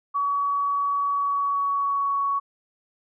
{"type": "tone with pitch glide", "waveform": "sine", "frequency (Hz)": [1132, 1117.7], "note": ["C#6", "C#6"], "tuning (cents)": [36, 14], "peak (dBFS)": -21, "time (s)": [0.14, 2.4], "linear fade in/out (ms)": 20, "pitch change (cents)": -22, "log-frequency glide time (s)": [1.12, 2.19], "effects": []}